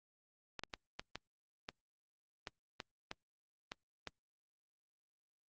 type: clicks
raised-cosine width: 0.2 ms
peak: -24 dBFS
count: 11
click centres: 0.593 / 0.636 / 0.738 / 0.995 / 1.156 / 1.689 / 2.472 / 2.802 / 3.114 / 3.719 / 4.073 s
effects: low-pass 6000 Hz 12 dB/octave + Opus 48 kbps